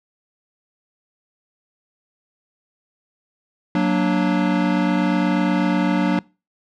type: chord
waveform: square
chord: Gb augmented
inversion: none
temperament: equal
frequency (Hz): 185 / 233.1 / 293.7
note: Gb3 / Bb3 / D4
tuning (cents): 0 / 0 / 0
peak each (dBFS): -20 / -24 / -21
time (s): 3.75-6.19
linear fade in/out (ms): 2
effects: noise-tail reverb RT60 0.3 s tail -24 dB re dry + low-pass 3000 Hz 12 dB/octave